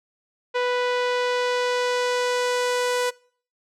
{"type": "tone with low-pass filter sweep", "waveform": "sawtooth", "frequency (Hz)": 493.9, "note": "B4", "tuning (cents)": 0, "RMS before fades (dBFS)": -23, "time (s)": [0.54, 3.11], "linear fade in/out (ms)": 20, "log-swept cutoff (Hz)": [3200, 10000], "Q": 0.9, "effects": ["noise-tail reverb RT60 0.5 s tail -24 dB re dry"]}